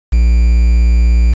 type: tone with quantisation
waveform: triangle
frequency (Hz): 58.27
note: A#1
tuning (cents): 0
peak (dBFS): -4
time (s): 0.12-1.34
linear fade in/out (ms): 10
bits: 5
effects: resampled to 16000 Hz